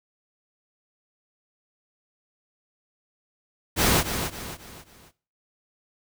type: noise with echo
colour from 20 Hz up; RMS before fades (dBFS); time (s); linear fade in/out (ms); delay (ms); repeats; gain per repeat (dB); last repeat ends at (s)
pink; -20; 3.76-4.04; 50; 270; 4; -8; 5.12
effects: noise-tail reverb RT60 0.4 s tail -19 dB re dry